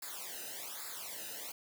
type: noise with flanger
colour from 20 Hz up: white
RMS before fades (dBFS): -44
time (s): 0.02-1.52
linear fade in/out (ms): 5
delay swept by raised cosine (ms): 0.33 to 0.91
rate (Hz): 1.2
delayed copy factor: -0.95
effects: none